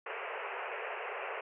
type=band-pass noise; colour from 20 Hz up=pink; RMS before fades=-40 dBFS; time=0.06-1.41 s; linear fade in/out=5 ms; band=400 to 2800 Hz; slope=96 dB/octave; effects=none